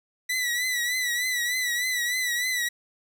sawtooth tone with vibrato, 1969 Hz, B6, 6 cents flat, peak -21 dBFS, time 0.29-2.69 s, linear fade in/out 10 ms, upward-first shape triangle, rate 3.3 Hz, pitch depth 72 cents each way, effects none

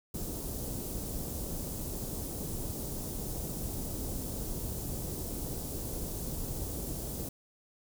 pink band-stop noise, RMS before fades -37 dBFS, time 0.14-7.29 s, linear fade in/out 5 ms, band 470 to 8100 Hz, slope 12 dB/octave, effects none

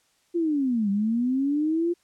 sine linear two-way sweep, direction down then up, 350.7 to 194.9 to 350.7 Hz, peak -21 dBFS, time 0.34-1.94 s, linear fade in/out 20 ms, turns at 0.9 s, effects white hiss -66 dBFS RMS until 2.03 s + low-pass 9000 Hz 12 dB/octave

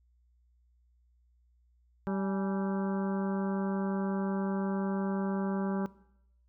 harmonic tone with a mistuned harmonic, 194.4 Hz, G3, 14 cents flat, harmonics 1 / 2 / 3 / 4 / 5 / 6 / 7 / 8, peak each -31 / -37 / -41 / -43 / -45 / -47 / -48 / -49 dBFS, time 2.07-5.86 s, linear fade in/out 0 ms, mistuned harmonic 4, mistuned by +110 cents, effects noise-tail reverb RT60 0.8 s tail -19 dB re dry + added 60 Hz sine -64 dBFS peak until 6.48 s

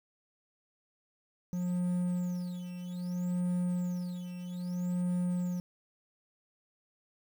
triangle tone with tremolo, 178.5 Hz, F3, 38 cents sharp, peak -26 dBFS, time 1.53-5.6 s, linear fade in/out 0 ms, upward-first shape sine, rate 0.62 Hz, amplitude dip 70%, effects 9-bit

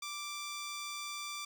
10% pulse tone, 1174.7 Hz, D6, in tune, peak -31 dBFS, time 0.02-1.45 s, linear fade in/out 5 ms, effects none

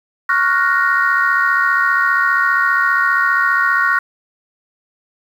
sine chord, Gb major seventh, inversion second, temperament equal with one note detuned, 1108.7 / 1405 / 1480 / 1864.7 Hz, Db6 / F6 / Gb6 / Bb6, 0 / +10 / 0 / 0 cents, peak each -17 dBFS, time 0.29-3.99 s, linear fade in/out 5 ms, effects tanh soft clip ceiling -3 dBFS + 7-bit

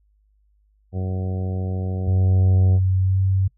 harmonic tone, 93.3 Hz, F#2, 15 cents sharp, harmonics 1 / 2 / 3 / 4 / 5 / 6 / 7 / 8, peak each -23 / -30 / -39 / -37 / -37 / -42 / -43 / -43 dBFS, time 0.92-2.8 s, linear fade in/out 50 ms
sine tone with pitch glide, 93.8 to 95.49 Hz, F#2 to G2, +24 to -45 cents, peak -16 dBFS, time 2.07-3.48 s, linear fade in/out 10 ms, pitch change +31 cents, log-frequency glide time 3.01-3.19 s
effects noise-tail reverb RT60 0.1 s tail -21 dB re dry + added 51 Hz sine -58 dBFS peak until 3.57 s

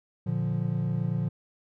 triangle chord, Bb major, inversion none, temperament equal, 116.54 / 146.83 / 174.61 Hz, Bb2 / D3 / F3, 0 / 0 / 0 cents, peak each -28 dBFS, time 0.26-1.29 s, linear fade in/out 10 ms, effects none

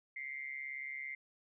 sine tone with amplitude modulation, 2093 Hz, C7, in tune, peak -37 dBFS, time 0.16-1.15 s, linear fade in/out 5 ms, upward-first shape sine, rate 138 Hz, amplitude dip 75%, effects none

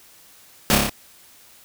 pink noise with echo, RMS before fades -17 dBFS, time 0.7-0.75 s, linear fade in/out 0 ms, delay 29 ms, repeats 5, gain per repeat -2 dB, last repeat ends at 0.895 s, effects white hiss -50 dBFS RMS until 1.64 s

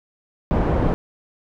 pink low-pass noise, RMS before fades -19 dBFS, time 0.51-0.94 s, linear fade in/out 0 ms, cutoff 810 Hz, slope 12 dB/octave, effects none

